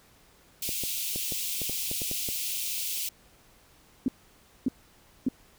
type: high-pass noise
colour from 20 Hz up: white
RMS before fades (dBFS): -32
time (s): 0.62-3.09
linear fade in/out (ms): 5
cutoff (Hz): 2400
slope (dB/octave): 48
type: clicks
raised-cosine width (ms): 2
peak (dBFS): -23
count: 10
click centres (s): 0.691 / 0.837 / 1.16 / 1.322 / 1.617 / 1.696 / 1.914 / 2.018 / 2.114 / 2.288
type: tone bursts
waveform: sine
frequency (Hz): 259.4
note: C4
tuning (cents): -15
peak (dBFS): -21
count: 3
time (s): 4.06-5.286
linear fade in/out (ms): 2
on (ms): 22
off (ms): 580
effects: pink hiss -59 dBFS RMS until 5.58 s